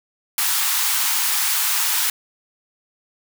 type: high-pass noise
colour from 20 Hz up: white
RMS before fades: -20 dBFS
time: 0.38-2.1 s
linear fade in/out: 2 ms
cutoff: 790 Hz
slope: 96 dB/octave
effects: none